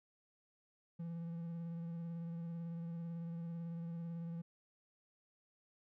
triangle tone with vibrato, 168 Hz, E3, 33 cents sharp, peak -39 dBFS, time 0.99-4.42 s, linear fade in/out 10 ms, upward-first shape triangle, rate 18 Hz, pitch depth 28 cents each way, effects none

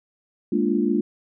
sine chord, Bb dominant seventh, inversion third, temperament equal, 207.7 / 233.1 / 293.7 / 349.2 Hz, Ab3 / Bb3 / D4 / F4, 0 / 0 / 0 / 0 cents, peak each -24 / -24 / -24 / -24 dBFS, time 0.52-1.01 s, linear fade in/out 5 ms, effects none

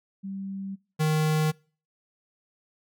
sine / square tone pair in turn, 194.6 / 155.17 Hz, G3 / D#3, -12 / -4 cents, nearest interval major third, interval 392 cents, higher first, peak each -32 / -22 dBFS, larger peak second, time 0.23-0.76 / 0.99-1.52 s, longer neither, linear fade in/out 20 ms, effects noise-tail reverb RT60 0.4 s tail -25 dB re dry

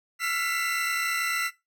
40% pulse tone cluster, 1341 / 1410 / 1995 / 2154 / 2714 Hz, E6 / F6 / B6 / C7 / E7, +29 / +16 / +17 / +50 / +50 cents, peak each -31 / -35 / -28 / -37 / -34 dBFS, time 0.19-1.51 s, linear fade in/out 50 ms, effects noise-tail reverb RT60 0.2 s tail -17 dB re dry

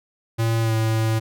square tone with pitch glide, 113.8 to 111.33 Hz, A#2 to A2, -41 to +21 cents, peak -19 dBFS, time 0.38-1.2 s, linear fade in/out 20 ms, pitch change -38 cents, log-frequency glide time 0.61-0.73 s, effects none

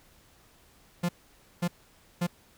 45% pulse tone bursts, 174.61 Hz, F3, in tune, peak -25 dBFS, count 3, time 1.03-2.27 s, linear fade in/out 10 ms, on 60 ms, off 530 ms, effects pink hiss -60 dBFS RMS until 2.57 s

